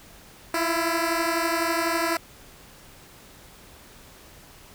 10% pulse beating tone pair, 329.6 / 341.6 Hz, E4 / F4, 0 / -38 cents, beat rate 12 Hz, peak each -16 / -19 dBFS, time 0.54-2.17 s, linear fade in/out 2 ms, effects pink hiss -49 dBFS RMS until 4.74 s

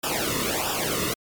pink noise with flanger, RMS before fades -26 dBFS, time 0.03-1.14 s, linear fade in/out 10 ms, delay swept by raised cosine 0.47 to 1.29 ms, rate 1.5 Hz, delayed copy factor -0.9, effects MP3 96 kbps

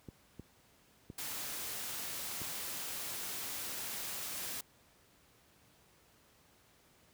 clicks, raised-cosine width 3 ms, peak -32 dBFS, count 4, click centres 0.087 / 0.396 / 1.101 / 2.417 s
white noise, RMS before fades -41 dBFS, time 1.18-4.61 s, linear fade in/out 5 ms
effects pink hiss -66 dBFS RMS until 7.13 s + high-pass 60 Hz 12 dB/octave

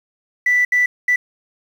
sine tone bursts at uneven times, 1975.5 Hz, B6, in tune, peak -11 dBFS, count 3, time 0.46-0.65 / 0.72-0.86 / 1.08-1.16 s, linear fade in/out 5 ms, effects tanh soft clip ceiling -8 dBFS + 7-bit

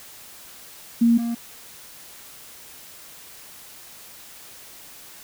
sine / triangle tone pair in turn, 233.1 / 234.1 Hz, A#3 / A#3, 0 / +8 cents, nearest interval unison, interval 8 cents, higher second, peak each -13 / -21 dBFS, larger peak first, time 1.01-1.18 / 1.18-1.35 s, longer neither, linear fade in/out 10 ms, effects white hiss -44 dBFS RMS until 5.23 s

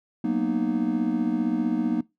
triangle chord, B major seventh, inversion second, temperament just, 185.21 / 231.5 / 246.9 / 308.7 Hz, F#3 / A#3 / B3 / D#4, +2 / -12 / 0 / -14 cents, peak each -29 / -24 / -26 / -25 dBFS, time 0.24-2.01 s, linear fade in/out 5 ms, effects noise-tail reverb RT60 0.2 s tail -21 dB re dry

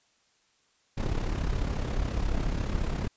brown noise with amplitude modulation, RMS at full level -26 dBFS, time 0.97-3.08 s, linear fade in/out 10 ms, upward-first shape sine, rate 34.3 Hz, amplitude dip 60%, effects white hiss -68 dBFS RMS until 3.16 s + resampled to 16000 Hz

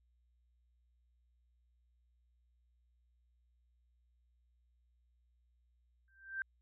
sine tone with exponential growth, 1568 Hz, G6, in tune, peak -33 dBFS, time 6.08-6.42 s, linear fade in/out 1 ms, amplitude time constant 72 ms, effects added 60 Hz sine -70 dBFS peak until 6.61 s

